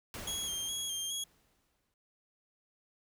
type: noise with exponential decay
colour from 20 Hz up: pink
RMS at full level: -42 dBFS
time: 0.14-1.94 s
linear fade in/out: 1 ms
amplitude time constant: 390 ms
type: tone with vibrato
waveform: 20% pulse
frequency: 3254 Hz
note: G#7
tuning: 36 cents flat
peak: -29 dBFS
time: 0.27-1.24 s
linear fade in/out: 5 ms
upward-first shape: square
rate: 2.4 Hz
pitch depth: 33 cents each way
effects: none